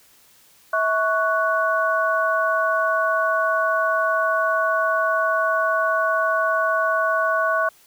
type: tone cluster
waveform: sine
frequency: 648 / 1115 / 1480 Hz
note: E5 / C#6 / F#6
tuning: -30 / +10 / 0 cents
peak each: -22 dBFS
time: 0.73-7.69 s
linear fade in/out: 5 ms
effects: white hiss -54 dBFS RMS until 7.86 s